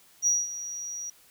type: tone with ADSR envelope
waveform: sine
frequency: 5770 Hz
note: F#8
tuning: 44 cents flat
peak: -18 dBFS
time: 0.22-1.1 s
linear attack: 48 ms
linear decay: 200 ms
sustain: -15 dB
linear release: 5 ms
effects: tanh soft clip ceiling -16 dBFS + white hiss -58 dBFS RMS until 1.3 s